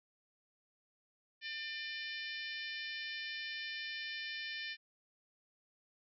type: harmonic tone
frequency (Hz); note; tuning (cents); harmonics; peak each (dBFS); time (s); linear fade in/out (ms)
598; D5; +31; 3 / 4 / 5 / 6 / 7 / 8 / 9; -44 / -46 / -48 / -50 / -51 / -52 / -53; 1.41-4.77; 50
effects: none